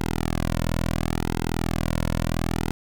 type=tone with flanger; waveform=sawtooth; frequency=41.2 Hz; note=E1; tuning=in tune; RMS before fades=-25 dBFS; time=0-2.71 s; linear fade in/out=0 ms; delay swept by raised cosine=1.7 to 2.51 ms; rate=0.72 Hz; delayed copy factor=-0.95; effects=none